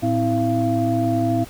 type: tone cluster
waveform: sine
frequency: 112.2 / 258.9 / 325.2 / 684 Hz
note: A2 / C4 / E4 / F5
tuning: +34 / -18 / -23 / -36 cents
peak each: -22 dBFS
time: 0.02-1.45 s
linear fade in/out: 20 ms
effects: tanh soft clip ceiling -8 dBFS + pink hiss -42 dBFS RMS until 1.49 s